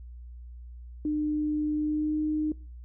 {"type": "tone with pitch glide", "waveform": "sine", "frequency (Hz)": [301.7, 306.4], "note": ["D4", "D#4"], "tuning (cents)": [47, -27], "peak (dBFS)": -25, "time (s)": [1.05, 2.52], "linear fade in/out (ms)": 2, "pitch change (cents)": 26, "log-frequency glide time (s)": [1.74, 2.21], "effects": ["noise-tail reverb RT60 0.4 s tail -23 dB re dry", "added 60 Hz sine -41 dBFS peak until 2.84 s"]}